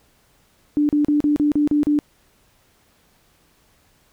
sine tone bursts, 295 Hz, D4, 8 cents sharp, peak -14 dBFS, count 8, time 0.77-1.989 s, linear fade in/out 0 ms, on 120 ms, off 37 ms, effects pink hiss -59 dBFS RMS until 4.12 s

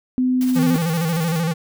sine tone, 254 Hz, B3, 49 cents sharp, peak -15 dBFS, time 0.18-0.76 s, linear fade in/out 0 ms
white noise with tremolo, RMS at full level -33 dBFS, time 0.41-1.41 s, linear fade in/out 0 ms, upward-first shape triangle, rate 15 Hz, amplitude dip 60%
square tone with vibrato, 164.81 Hz, E3, in tune, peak -19 dBFS, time 0.55-1.54 s, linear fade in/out 20 ms, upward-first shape square, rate 13 Hz, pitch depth 66 cents each way
effects none

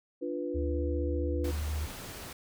sine chord, B diminished, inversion first, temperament equal, 293.7 / 349.2 / 493.9 Hz, D4 / F4 / B4, 0 / 0 / 0 cents, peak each -36 dBFS, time 0.21-1.52 s, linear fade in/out 20 ms
sine tone with pitch glide, 74.9 to 75.64 Hz, D2 to D#2, +35 to -48 cents, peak -30 dBFS, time 0.54-1.87 s, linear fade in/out 20 ms, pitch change +17 cents, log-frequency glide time 0.87-1.14 s
pink noise, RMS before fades -43 dBFS, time 1.44-2.33 s, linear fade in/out 5 ms
effects none

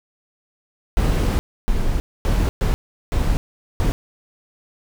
brown noise bursts at uneven times, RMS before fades -18 dBFS, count 6, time 0.97-1.39 / 1.68-2 / 2.25-2.49 / 2.61-2.74 / 3.12-3.37 / 3.8-3.92 s, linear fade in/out 0 ms, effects none

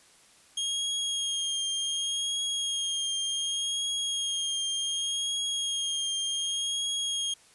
sawtooth tone with vibrato, 3248 Hz, G#7, 39 cents flat, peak -25 dBFS, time 0.57-7.34 s, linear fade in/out 5 ms, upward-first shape triangle, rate 0.67 Hz, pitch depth 28 cents each way, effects white hiss -58 dBFS RMS until 7.54 s + resampled to 24000 Hz

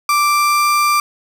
35% pulse tone with pitch glide, 1174.7 to 1181.5 Hz, D6 to D6, 0 to +10 cents, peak -10 dBFS, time 0.09-1 s, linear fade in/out 2 ms, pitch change +10 cents, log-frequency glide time 0.27-0.69 s, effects none

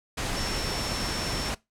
sine tone in noise, 5420 Hz, E8, 47 cents sharp, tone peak -34 dBFS, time 0.36-1.5 s, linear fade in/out 10 ms, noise pink, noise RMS -30 dBFS, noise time 0.17-1.55 s, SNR -7 dB, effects noise-tail reverb RT60 0.2 s tail -21 dB re dry + low-pass 9000 Hz 12 dB/octave

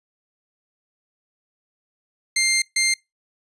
15% pulse tone bursts at uneven times, 2100 Hz, C7, 6 cents sharp, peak -11 dBFS, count 2, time 2.36-2.62 / 2.76-2.94 s, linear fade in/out 5 ms, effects noise-tail reverb RT60 0.2 s tail -24 dB re dry + resampled to 24000 Hz

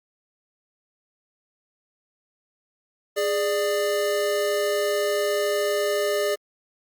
square tone pair together, 412.9 / 592.8 Hz, G#4 / D5, -10 / +16 cents, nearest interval tritone, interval 626 cents, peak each -25 dBFS, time 3.16-6.36 s, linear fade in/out 20 ms, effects Opus 48 kbps

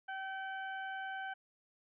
harmonic tone with a mistuned harmonic, 770 Hz, G5, 31 cents flat, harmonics 1 / 2 / 3 / 4, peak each -42 / -42 / -57 / -55 dBFS, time 0.08-1.34 s, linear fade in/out 10 ms, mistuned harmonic 4, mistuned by -27 cents, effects none

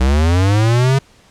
square linear sweep, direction up, 61.74 to 138.2 Hz, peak -11 dBFS, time 0-0.99 s, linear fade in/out 10 ms, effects pink hiss -49 dBFS RMS until 1.3 s + low-pass 8000 Hz 12 dB/octave

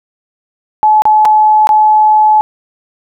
sine tone with dropouts, 857 Hz, A5, 46 cents flat, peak -4 dBFS, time 0.83-2.41 s, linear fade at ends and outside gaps 0 ms, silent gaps 1.02-1.054 / 1.251-1.255 / 1.671-1.691 s, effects none

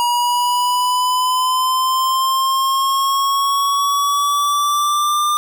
square exponential sweep, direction up, 958 to 1200 Hz, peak -15 dBFS, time 0-5.37 s, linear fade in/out 0 ms, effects none

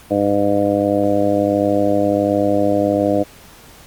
harmonic tone, 101.4 Hz, G#2, 41 cents flat, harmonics 1 / 2 / 3 / 4 / 5 / 6 / 7, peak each -27 / -24 / -18 / -28 / -19 / -19 / -24 dBFS, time 0.1-3.24 s, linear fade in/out 20 ms, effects pink hiss -43 dBFS RMS until 3.86 s + Opus 48 kbps

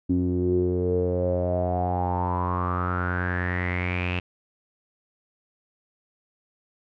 sawtooth tone with low-pass filter sweep, 89.7 Hz, F2, 47 cents sharp, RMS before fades -25 dBFS, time 0.09-4.2 s, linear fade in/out 10 ms, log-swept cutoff 280 to 2700 Hz, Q 9.3, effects none

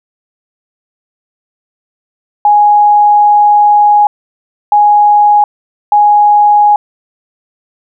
sine tone bursts at uneven times, 830.6 Hz, G#5, in tune, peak -3 dBFS, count 3, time 2.45-4.07 / 4.72-5.44 / 5.92-6.76 s, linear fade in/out 2 ms, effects none

